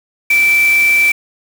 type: tone in noise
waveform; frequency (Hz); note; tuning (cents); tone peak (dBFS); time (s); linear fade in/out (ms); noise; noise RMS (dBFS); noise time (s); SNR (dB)
sine; 2331; D7; -14; -8; 0.3-1.12; 5; white; -25; 0.3-1.12; +14
effects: none

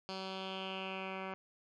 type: tone with low-pass filter sweep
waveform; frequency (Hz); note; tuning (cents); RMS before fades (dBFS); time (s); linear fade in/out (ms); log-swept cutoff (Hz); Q
10% pulse; 190.2; F#3; +48; -42; 0.09-1.34; 0; 4400 to 2000; 4.1
effects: none

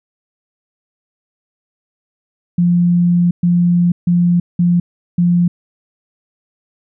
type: tone bursts at uneven times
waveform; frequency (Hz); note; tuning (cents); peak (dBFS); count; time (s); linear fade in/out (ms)
sine; 174.61; F3; 0; -9; 5; 2.58-3.31 / 3.43-3.92 / 4.07-4.4 / 4.59-4.8 / 5.18-5.48; 5
effects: none

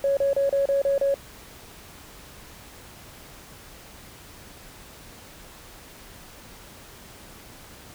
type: tone bursts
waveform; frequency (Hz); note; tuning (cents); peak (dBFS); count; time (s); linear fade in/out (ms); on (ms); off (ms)
sine; 554.4; C#5; 0; -18; 7; 0.04-1.142; 2; 130; 32
effects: tanh soft clip ceiling -14 dBFS + pink hiss -46 dBFS RMS until 7.94 s

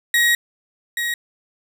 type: tone pair in turn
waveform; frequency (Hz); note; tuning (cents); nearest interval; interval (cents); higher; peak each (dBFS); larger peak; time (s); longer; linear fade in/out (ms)
35% pulse; 1895 / 1895; A#6 / A#6; +28 / +28; unison; 0; neither; -12 / -19; first; 0.14-0.35 / 0.97-1.14; first; 2
effects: none

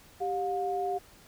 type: tone pair together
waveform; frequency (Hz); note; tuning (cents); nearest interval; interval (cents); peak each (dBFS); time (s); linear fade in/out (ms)
sine; 392 / 715.6; G4 / F5; 0 / +42; minor seventh; 1042; -32 / -30; 0.2-0.99; 20
effects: pink hiss -56 dBFS RMS until 1.27 s

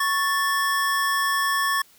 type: tone pair together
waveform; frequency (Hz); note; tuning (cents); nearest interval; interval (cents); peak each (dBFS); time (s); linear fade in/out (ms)
square; 1108.7 / 1760; C#6 / A6; 0 / 0; minor sixth; 800; -24; 0-1.82; 5
effects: white hiss -55 dBFS RMS until 1.98 s

